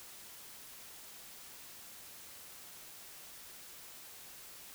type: silence
effects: white hiss -52 dBFS RMS until 4.74 s